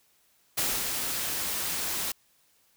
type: noise with ADSR envelope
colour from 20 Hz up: white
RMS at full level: -27 dBFS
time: 0.57-2.12 s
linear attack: 11 ms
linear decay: 260 ms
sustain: -4 dB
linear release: 4 ms
effects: white hiss -66 dBFS RMS until 2.76 s